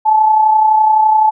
sine tone with amplitude modulation, 866 Hz, A5, 28 cents flat, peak -5 dBFS, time 0.05-1.31 s, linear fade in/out 20 ms, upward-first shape sine, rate 31.8 Hz, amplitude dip 45%, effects none

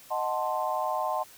sine chord, D# diminished seventh, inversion none, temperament equal, 622.3 / 740 / 880 / 1046.5 Hz, D#5 / F#5 / A5 / C6, 0 / 0 / 0 / 0 cents, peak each -32 dBFS, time 0.1-1.24 s, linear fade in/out 20 ms, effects white hiss -52 dBFS RMS until 1.37 s

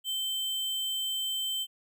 sine tone with sample-and-hold, 3100 Hz, G7, 20 cents flat, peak -29 dBFS, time 0.04-1.67 s, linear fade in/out 50 ms, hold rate 11025 Hz, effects none

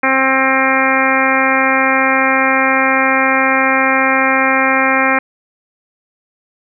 harmonic tone, 265.5 Hz, C4, 25 cents sharp, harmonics 1 / 2 / 3 / 4 / 5 / 6 / 7 / 8 / 9, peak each -19 / -19 / -19 / -19 / -19 / -19 / -19 / -19 / -19 dBFS, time 0.03-5.19 s, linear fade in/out 5 ms, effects none

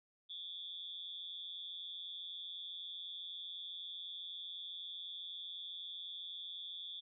sine tone with amplitude modulation, 3466 Hz, A7, 27 cents flat, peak -40 dBFS, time 0.29-7.01 s, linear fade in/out 20 ms, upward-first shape sine, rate 180 Hz, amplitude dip 90%, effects none

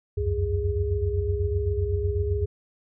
sine tone cluster, 67.7 / 86.3 / 94.2 / 411.6 Hz, C#2 / F2 / F#2 / G#4, -40 / -20 / +32 / -16 cents, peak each -28 dBFS, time 0.17-2.46 s, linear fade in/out 10 ms, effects none

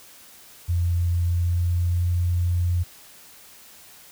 sine tone with pitch glide, 86.5 to 87.76 Hz, F2 to F2, -16 to +9 cents, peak -19 dBFS, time 0.68-2.84 s, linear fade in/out 20 ms, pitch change +25 cents, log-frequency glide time 1.23-2.05 s, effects white hiss -48 dBFS RMS until 4.11 s

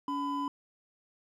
triangle tone pair together, 283.6 / 1003.7 Hz, C#4 / B5, +40 / +28 cents, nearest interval octave + minor seventh, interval 2188 cents, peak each -32 / -31 dBFS, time 0.08-0.48 s, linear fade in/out 2 ms, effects none

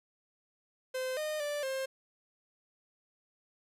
45% pulse tone with pitch steps, 516 / 613 / 586 / 531 Hz, C5 / D#5 / D5 / C5, -24 / -26 / -4 / +25 cents, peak -33 dBFS, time 0.94-1.86 s, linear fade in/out 10 ms, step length 230 ms, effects resampled to 32000 Hz

